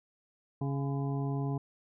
harmonic tone with a mistuned harmonic, 138.59 Hz, C#3, in tune, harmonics 1 / 2 / 3 / 5 / 6 / 7, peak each -31 / -37 / -41 / -45 / -47 / -48 dBFS, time 0.61-1.58 s, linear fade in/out 5 ms, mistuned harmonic 7, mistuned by +66 cents, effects none

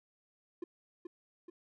triangle tone with echo, 349.2 Hz, F4, in tune, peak -34 dBFS, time 0.62-0.64 s, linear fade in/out 5 ms, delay 430 ms, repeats 2, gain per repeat -5 dB, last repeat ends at 1.5 s, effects tanh soft clip ceiling -30 dBFS

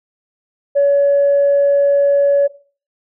sine tone, 565 Hz, C#5, 33 cents sharp, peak -8 dBFS, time 0.75-2.48 s, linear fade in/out 20 ms, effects noise-tail reverb RT60 0.4 s tail -18 dB re dry + tanh soft clip ceiling -6 dBFS

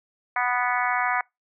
harmonic tone, 246.7 Hz, B3, 2 cents flat, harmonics 3 / 4 / 5 / 6 / 7 / 8 / 9, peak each -27 / -28 / -29 / -30 / -30 / -31 / -32 dBFS, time 0.36-1.21 s, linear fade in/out 2 ms, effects noise-tail reverb RT60 0.2 s tail -26 dB re dry

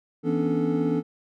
triangle tone cluster, 164.9 / 245.7 / 274.6 / 291.8 / 438.6 Hz, E3 / B3 / C#4 / D4 / A4, +1 / -9 / -16 / -11 / -6 cents, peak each -26 dBFS, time 0.23-1.03 s, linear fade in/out 50 ms, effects none

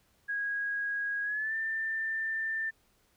sine tone with pitch glide, 1647 to 1785.7 Hz, G#6 to A6, -15 to +25 cents, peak -30 dBFS, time 0.28-2.71 s, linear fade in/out 20 ms, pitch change +140 cents, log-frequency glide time 1.23-1.55 s, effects pink hiss -69 dBFS RMS until 3.16 s

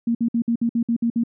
sine tone bursts, 233.1 Hz, A#3, in tune, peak -17 dBFS, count 9, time 0.07-1.237 s, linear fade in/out 5 ms, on 79 ms, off 57 ms, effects none

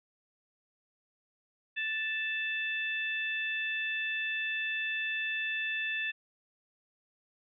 harmonic tone, 880 Hz, A5, in tune, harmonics 2 / 3 / 4, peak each -34 / -34 / -41 dBFS, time 1.76-6.12 s, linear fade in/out 20 ms, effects none

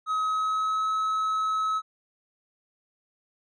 triangle tone with pitch glide, 1272 to 1288.3 Hz, D#6 to E6, +38 to -40 cents, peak -22 dBFS, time 0.06-1.82 s, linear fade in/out 50 ms, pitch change +22 cents, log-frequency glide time 0.18-0.9 s, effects resampled to 22050 Hz

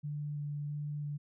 sine tone with vibrato, 146.83 Hz, D3, in tune, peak -35 dBFS, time 0.03-1.18 s, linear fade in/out 20 ms, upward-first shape square, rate 1.5 Hz, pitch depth 8 cents each way, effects none

